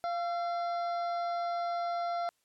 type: harmonic tone with a mistuned harmonic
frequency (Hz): 693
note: F5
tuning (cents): -14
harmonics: 1 / 2 / 3 / 5 / 6 / 7 / 8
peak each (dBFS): -31 / -39 / -51 / -56 / -53 / -58 / -60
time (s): 0.04-2.29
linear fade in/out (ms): 0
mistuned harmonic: 2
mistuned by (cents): -41
effects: white hiss -75 dBFS RMS until 2.44 s + low-pass 12000 Hz 12 dB/octave